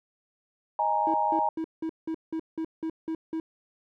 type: chord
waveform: sine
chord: D# suspended fourth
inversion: none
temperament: just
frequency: 622.3 / 829.7 / 933.4 Hz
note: D#5 / G#5 / A#5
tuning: 0 / -2 / +2 cents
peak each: -32 / -26 / -26 dBFS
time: 0.79-1.49 s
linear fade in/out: 2 ms
type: tone bursts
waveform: triangle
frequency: 322.1 Hz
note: E4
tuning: 40 cents flat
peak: -26 dBFS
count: 10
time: 1.07-3.4 s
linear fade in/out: 2 ms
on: 71 ms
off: 180 ms
effects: none